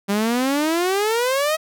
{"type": "exponential sweep", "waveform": "sawtooth", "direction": "up", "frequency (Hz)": [196, 643], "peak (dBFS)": -14, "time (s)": [0.08, 1.57], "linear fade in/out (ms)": 20, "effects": []}